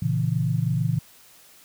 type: chord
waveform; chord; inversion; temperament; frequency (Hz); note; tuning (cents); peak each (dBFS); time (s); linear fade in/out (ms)
sine; A# diminished; none; equal with one note detuned; 115.8 / 138.59 / 164.81; A#2 / C#3 / E3; -11 / 0 / 0; -25; 0.02-0.99; 5
effects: white hiss -52 dBFS RMS until 1.64 s